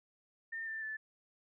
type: tone with pitch steps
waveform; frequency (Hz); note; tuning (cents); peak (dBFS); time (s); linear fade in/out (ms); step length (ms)
sine; 1812 / 1779.8 / 1748.3; A#6 / A6 / A6; -50 / +19 / -12; -38; 0.52-0.97; 10; 150
effects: none

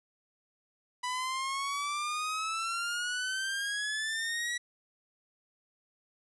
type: exponential sweep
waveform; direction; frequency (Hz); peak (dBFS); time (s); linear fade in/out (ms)
sawtooth; up; 987.8 to 1941; -28; 1.03-4.58; 10
effects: resampled to 24000 Hz

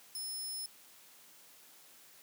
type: tone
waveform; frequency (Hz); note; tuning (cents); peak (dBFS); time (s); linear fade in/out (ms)
15% pulse; 5250; E8; -8; -33; 0.15-0.66; 2
effects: white hiss -59 dBFS RMS until 2.22 s + high-pass 150 Hz 12 dB/octave

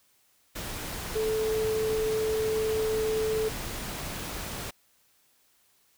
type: tone in noise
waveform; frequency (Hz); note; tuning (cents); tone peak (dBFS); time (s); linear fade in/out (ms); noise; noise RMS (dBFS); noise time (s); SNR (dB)
sine; 436.9; A4; -12; -25; 1.15-3.49; 10; pink; -36; 0.55-4.71; +8
effects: white hiss -66 dBFS RMS until 5.97 s

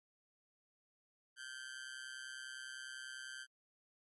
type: tone with amplitude modulation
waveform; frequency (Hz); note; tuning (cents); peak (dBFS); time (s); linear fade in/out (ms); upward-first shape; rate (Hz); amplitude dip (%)
sawtooth; 1559; G6; -10; -39; 1.36-3.47; 50; sine; 130; 85
effects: MP3 48 kbps

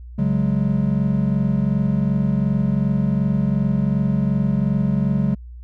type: chord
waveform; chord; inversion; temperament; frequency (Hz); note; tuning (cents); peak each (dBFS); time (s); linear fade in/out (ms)
triangle; C# suspended fourth; none; equal; 138.59 / 185 / 207.7; C#3 / F#3 / G#3; 0 / 0 / 0; -19; 0.18-5.35; 10
effects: added 60 Hz sine -34 dBFS peak until 5.63 s

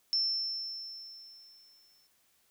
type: tone with exponential decay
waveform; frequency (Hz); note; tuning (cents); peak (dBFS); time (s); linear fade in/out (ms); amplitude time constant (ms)
sine; 5350; E8; +25; -25; 0.13-2.07; 0; 420
effects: white hiss -70 dBFS RMS until 2.5 s

